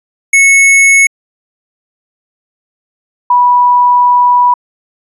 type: tone pair in turn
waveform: square / sine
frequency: 2200 / 980 Hz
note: C#7 / B5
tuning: -14 / -14 cents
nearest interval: octave + major second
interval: 1400 cents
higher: first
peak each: -4 dBFS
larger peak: neither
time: 0.33-1.07 / 3.3-4.54 s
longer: second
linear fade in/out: 5 ms
effects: resampled to 32000 Hz